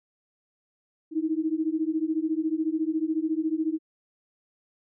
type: beating tone pair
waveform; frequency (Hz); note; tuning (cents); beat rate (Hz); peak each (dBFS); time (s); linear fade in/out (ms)
sine; 310 / 324; D#4 / E4; -6 / -30; 14; -27; 1.11-3.79; 50
effects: none